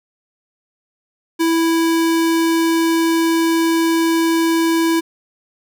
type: tone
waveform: square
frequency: 329.6 Hz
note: E4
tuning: in tune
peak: -14 dBFS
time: 1.39-5.01 s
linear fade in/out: 20 ms
effects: none